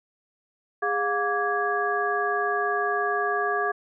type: tone cluster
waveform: sine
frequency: 411 / 712 / 1162 / 1657 Hz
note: G#4 / F5 / D6 / G#6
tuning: -18 / +33 / -19 / -4 cents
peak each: -28 dBFS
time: 0.82-3.72 s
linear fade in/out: 10 ms
effects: none